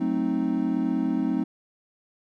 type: chord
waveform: triangle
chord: F# diminished seventh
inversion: none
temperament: equal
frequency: 185 / 220 / 261.6 / 311.1 Hz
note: F#3 / A3 / C4 / Eb4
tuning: 0 / 0 / 0 / 0 cents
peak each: -29 / -27 / -24 / -26 dBFS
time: 0-1.44 s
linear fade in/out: 10 ms
effects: none